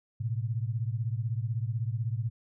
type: beating tone pair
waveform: sine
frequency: 110 / 126 Hz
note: A2 / B2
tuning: 0 / +35 cents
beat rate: 16 Hz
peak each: -30 / -33 dBFS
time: 0.2-2.3 s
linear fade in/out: 10 ms
effects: none